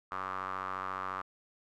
square tone with band-pass filter, 47.15 Hz, F#1, 33 cents sharp, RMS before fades -38 dBFS, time 0.11-1.22 s, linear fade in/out 10 ms, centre 1200 Hz, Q 5.8, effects none

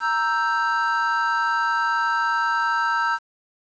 triangle chord, E diminished, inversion second, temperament equal, 932.3 / 1318.5 / 1568 Hz, Bb5 / E6 / G6, 0 / 0 / 0 cents, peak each -22 dBFS, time 0-3.19 s, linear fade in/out 50 ms, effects resampled to 16000 Hz + 8-bit

